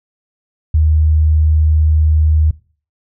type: tone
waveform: sine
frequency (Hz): 77.6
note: D#2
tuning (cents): -4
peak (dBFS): -8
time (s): 0.74-2.51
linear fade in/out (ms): 5
effects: noise-tail reverb RT60 0.4 s tail -20 dB re dry